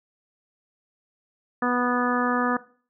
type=harmonic tone; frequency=246.1 Hz; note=B3; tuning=6 cents flat; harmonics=1 / 2 / 3 / 4 / 5 / 6 / 7; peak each=-25 / -29 / -30 / -31 / -27 / -33 / -29 dBFS; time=1.62-2.57 s; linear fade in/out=5 ms; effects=noise-tail reverb RT60 0.4 s tail -17 dB re dry